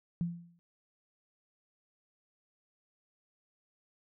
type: tone with exponential decay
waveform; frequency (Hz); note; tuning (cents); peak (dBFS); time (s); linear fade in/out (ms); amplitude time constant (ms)
sine; 171.4; F3; -32; -27; 0.21-0.59; 0; 82
effects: none